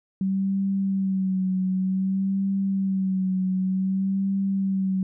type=tone with vibrato; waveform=sine; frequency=190.9 Hz; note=G3; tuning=46 cents flat; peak=-21 dBFS; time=0.21-5.03 s; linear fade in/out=2 ms; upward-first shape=sine; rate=0.54 Hz; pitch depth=40 cents each way; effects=none